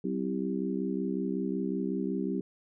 harmonic tone with a mistuned harmonic, 65.41 Hz, C2, in tune, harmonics 3 / 4 / 5 / 6, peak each -33 / -34 / -35 / -36 dBFS, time 0.04-2.41 s, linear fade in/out 5 ms, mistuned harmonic 3, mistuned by -49 cents, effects none

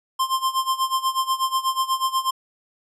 square tone with tremolo, 1052 Hz, C6, 9 cents sharp, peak -18 dBFS, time 0.19-2.31 s, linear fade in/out 10 ms, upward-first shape sine, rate 8.2 Hz, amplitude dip 85%, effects resampled to 32000 Hz

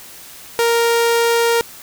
sawtooth tone, 466.2 Hz, A#4, in tune, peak -9 dBFS, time 0.59-1.61 s, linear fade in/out 0 ms, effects white hiss -38 dBFS RMS until 1.82 s

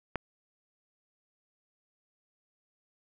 click, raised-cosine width 0.5 ms, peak -16 dBFS, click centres 0.157 s, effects none

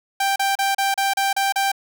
sawtooth tone bursts, 786 Hz, G5, 4 cents sharp, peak -14 dBFS, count 8, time 0.2-1.718 s, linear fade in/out 5 ms, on 160 ms, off 34 ms, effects none

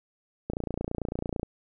click train, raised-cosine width 2 ms, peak -17 dBFS, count 28, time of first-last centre 0.5-1.431 s, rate 29 Hz, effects none

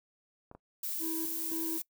clicks, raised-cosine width 1 ms, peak -34 dBFS, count 2, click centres 0.514 / 0.55 s
violet noise, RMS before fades -36 dBFS, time 0.83-1.82 s, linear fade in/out 5 ms
triangle tone with tremolo, 325.2 Hz, E4, 23 cents flat, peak -33 dBFS, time 0.99-1.81 s, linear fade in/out 50 ms, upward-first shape square, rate 1.9 Hz, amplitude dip 65%
effects noise-tail reverb RT60 0.1 s tail -22 dB re dry

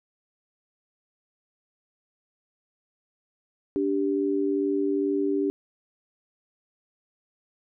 sine tone pair together, 290.2 / 392.5 Hz, D4 / G4, -21 / +2 cents, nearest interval perfect fourth, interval 523 cents, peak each -25 dBFS, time 3.76-5.5 s, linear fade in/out 0 ms, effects none

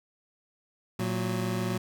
25% pulse tone pair together, 115.06 / 183.6 Hz, A#2 / F#3, -22 / -13 cents, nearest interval minor sixth, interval 809 cents, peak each -27 dBFS, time 0.99-1.78 s, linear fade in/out 5 ms, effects none

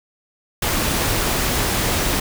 pink noise, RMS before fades -20 dBFS, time 0.62-2.2 s, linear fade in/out 5 ms, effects none

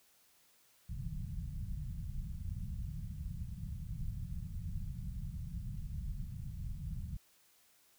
pink low-pass noise, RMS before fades -41 dBFS, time 0.89-7.17 s, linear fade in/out 10 ms, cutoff 180 Hz, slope 48 dB/octave, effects white hiss -68 dBFS RMS until 7.98 s

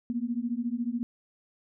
sine beating tone pair, 231.2 / 245.2 Hz, A#3 / B3, -14 / -12 cents, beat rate 14 Hz, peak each -31 dBFS, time 0.1-1.03 s, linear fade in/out 0 ms, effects none

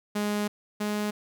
sawtooth tone pair in turn, 207.7 / 209 Hz, G#3 / G#3, 0 / +11 cents, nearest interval unison, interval 11 cents, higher second, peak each -22 / -23 dBFS, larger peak first, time 0.15-0.48 / 0.8-1.11 s, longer first, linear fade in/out 10 ms, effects none

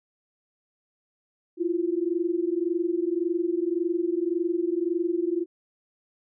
sine tone pair together, 333.5 / 355.3 Hz, E4 / F4, +20 / +30 cents, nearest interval minor second, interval 110 cents, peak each -26 / -26 dBFS, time 1.57-5.46 s, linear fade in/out 50 ms, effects none

